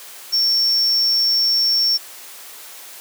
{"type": "tone", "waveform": "triangle", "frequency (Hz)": 5460, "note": "F8", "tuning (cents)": -40, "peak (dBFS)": -13, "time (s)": [0.32, 1.98], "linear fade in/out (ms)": 20, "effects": ["white hiss -38 dBFS RMS until 3 s", "high-pass 400 Hz 12 dB/octave"]}